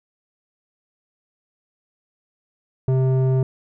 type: tone with low-pass filter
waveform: square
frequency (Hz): 130.81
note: C3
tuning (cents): 0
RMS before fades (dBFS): -18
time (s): 2.88-3.43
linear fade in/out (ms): 2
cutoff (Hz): 500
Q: 0.97
effects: none